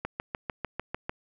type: click train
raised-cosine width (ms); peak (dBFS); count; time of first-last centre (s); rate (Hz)
0.5; -16; 8; 0.05-1.095; 6.7
effects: none